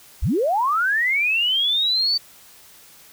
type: linear sweep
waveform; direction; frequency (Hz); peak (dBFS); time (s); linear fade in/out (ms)
sine; up; 30.87 to 4600; -17; 0.22-2.18; 10
effects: white hiss -48 dBFS RMS until 3.12 s